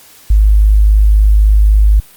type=tone; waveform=sine; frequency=51.91 Hz; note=G#1; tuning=in tune; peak=-4 dBFS; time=0.3-2 s; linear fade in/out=5 ms; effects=white hiss -41 dBFS RMS until 2.16 s + Opus 48 kbps